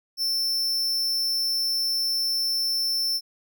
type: tone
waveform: 45% pulse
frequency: 5360 Hz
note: E8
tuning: 28 cents sharp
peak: -23 dBFS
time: 0.17-3.21 s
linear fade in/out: 50 ms
effects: none